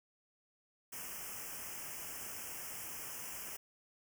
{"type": "band-stop noise", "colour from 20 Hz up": "white", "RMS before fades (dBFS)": -45, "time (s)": [0.92, 3.57], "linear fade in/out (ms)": 10, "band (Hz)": [3100, 5100], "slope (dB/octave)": 96, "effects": []}